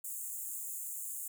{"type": "high-pass noise", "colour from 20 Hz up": "pink", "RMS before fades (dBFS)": -41, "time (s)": [0.04, 1.28], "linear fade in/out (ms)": 5, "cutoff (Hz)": 6900, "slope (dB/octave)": 96, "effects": []}